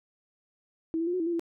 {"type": "tone with pitch steps", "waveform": "sine", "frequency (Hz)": [324.9, 332.4, 351.4, 366.7, 326.5, 344.2, 335.1], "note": ["E4", "E4", "F4", "F#4", "E4", "F4", "E4"], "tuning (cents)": [-25, 15, 11, -15, -17, -25, 29], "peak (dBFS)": -26, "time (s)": [0.94, 1.395], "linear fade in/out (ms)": 0, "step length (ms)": 65, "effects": []}